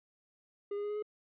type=tone with pitch steps; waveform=triangle; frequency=406.2 / 410.2 / 414.3 / 418.3 / 422.5 Hz; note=G#4 / G#4 / G#4 / G#4 / G#4; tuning=-38 / -21 / -4 / +12 / +30 cents; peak=-32 dBFS; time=0.71-1.025 s; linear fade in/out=5 ms; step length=63 ms; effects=resampled to 8000 Hz